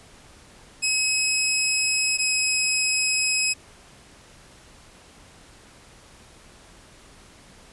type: tone pair in turn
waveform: 15% pulse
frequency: 2555 / 2546 Hz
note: D#7 / D#7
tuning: +45 / +39 cents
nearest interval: unison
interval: 6 cents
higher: first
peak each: -13 dBFS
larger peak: neither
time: 0.82-2.18 / 2.18-3.54 s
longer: neither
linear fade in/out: 20 ms
effects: pink hiss -50 dBFS RMS until 7.72 s + resampled to 24000 Hz